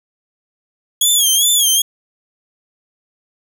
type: tone with vibrato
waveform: 15% pulse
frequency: 3322 Hz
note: G#7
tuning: in tune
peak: -4 dBFS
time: 1.01-1.82 s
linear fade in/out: 5 ms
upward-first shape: sine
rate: 2.5 Hz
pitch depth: 110 cents each way
effects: none